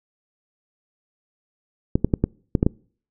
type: clicks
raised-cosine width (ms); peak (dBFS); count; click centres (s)
3; -4; 7; 1.955 / 2.046 / 2.138 / 2.24 / 2.552 / 2.629 / 2.665
effects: noise-tail reverb RT60 0.5 s tail -26 dB re dry